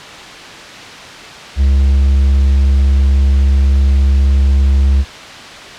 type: tone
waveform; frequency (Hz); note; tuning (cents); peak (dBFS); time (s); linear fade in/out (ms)
triangle; 68.2; C#2; -28; -5; 1.56-5.05; 50
effects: white hiss -30 dBFS RMS until 5.78 s + low-pass 4000 Hz 12 dB/octave